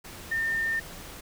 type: tone in noise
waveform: sine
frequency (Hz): 1810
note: A6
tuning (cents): +48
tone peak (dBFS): -25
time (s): 0.31-0.8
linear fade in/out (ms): 10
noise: pink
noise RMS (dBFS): -43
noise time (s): 0.04-1.21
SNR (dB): +15
effects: none

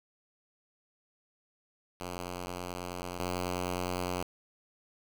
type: tone pair in turn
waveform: 5% pulse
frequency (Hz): 89.3 / 89.82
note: F2 / F2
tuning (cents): +39 / +49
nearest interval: unison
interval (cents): 10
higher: second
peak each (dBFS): -26 / -21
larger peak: second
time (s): 2-3.19 / 3.19-4.23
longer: first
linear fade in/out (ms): 5
effects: 8-bit

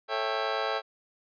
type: chord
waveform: 25% pulse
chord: A dominant seventh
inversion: none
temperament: just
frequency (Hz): 440 / 550 / 660 / 792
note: A4 / C#5 / E5 / G5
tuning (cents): 0 / -14 / +2 / +18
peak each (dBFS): -30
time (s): 0.08-0.82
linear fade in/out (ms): 50
effects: resampled to 11025 Hz

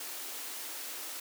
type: high-pass noise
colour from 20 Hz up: white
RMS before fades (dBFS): -41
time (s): 0-1.2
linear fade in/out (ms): 5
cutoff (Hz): 250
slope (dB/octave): 96
effects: none

